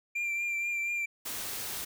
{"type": "tone with vibrato", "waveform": "triangle", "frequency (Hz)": 2374, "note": "D7", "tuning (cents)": 18, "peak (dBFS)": -28, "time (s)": [0.15, 1.06], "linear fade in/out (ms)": 10, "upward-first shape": "triangle", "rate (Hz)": 4.2, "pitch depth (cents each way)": 28}
{"type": "noise", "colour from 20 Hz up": "white", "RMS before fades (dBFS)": -37, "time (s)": [1.25, 1.85], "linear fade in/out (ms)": 10}
{"effects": []}